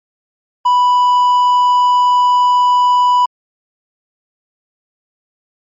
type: tone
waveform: triangle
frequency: 987.8 Hz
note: B5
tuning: in tune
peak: -6 dBFS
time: 0.65-3.26 s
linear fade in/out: 10 ms
effects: MP3 32 kbps